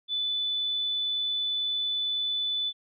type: tone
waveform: sine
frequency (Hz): 3491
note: A7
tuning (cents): -14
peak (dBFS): -26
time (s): 0.08-2.73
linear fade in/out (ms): 50
effects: none